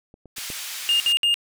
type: clicks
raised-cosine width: 2 ms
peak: -33 / -31 / -33 / -23 dBFS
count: 4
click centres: 0.141 / 0.257 / 0.383 / 0.502 s
type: band-pass noise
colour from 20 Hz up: pink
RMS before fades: -33 dBFS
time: 0.36-1.13 s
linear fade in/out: 10 ms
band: 2300 to 16000 Hz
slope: 12 dB/octave
type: tone bursts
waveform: triangle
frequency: 2826 Hz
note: F7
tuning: 20 cents sharp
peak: -15 dBFS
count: 3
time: 0.89-1.342 s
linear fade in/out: 0 ms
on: 110 ms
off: 61 ms
effects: none